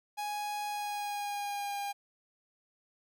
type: tone with pitch glide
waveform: 45% pulse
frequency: 831 to 806.9 Hz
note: G#5 to G5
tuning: +1 to +50 cents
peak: -34 dBFS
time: 0.17-1.93 s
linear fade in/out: 20 ms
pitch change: -51 cents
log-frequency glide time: 0.69-1.77 s
effects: none